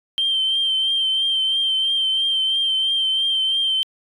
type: tone with vibrato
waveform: sine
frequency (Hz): 3136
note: G7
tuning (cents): 0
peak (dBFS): -16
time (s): 0.18-3.83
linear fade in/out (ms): 0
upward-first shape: triangle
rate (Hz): 3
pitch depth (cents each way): 35
effects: tanh soft clip ceiling -13 dBFS